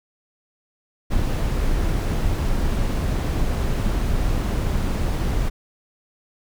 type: noise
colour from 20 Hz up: brown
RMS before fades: -21 dBFS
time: 1.1-5.5 s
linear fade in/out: 20 ms
effects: none